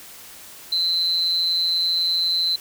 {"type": "tone with amplitude modulation", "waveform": "sine", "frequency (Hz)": 4062, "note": "B7", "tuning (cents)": 48, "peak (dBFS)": -15, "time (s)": [0.72, 2.56], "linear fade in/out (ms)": 5, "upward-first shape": "sine", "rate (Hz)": 172, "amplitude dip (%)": 70, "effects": ["white hiss -42 dBFS RMS until 2.6 s"]}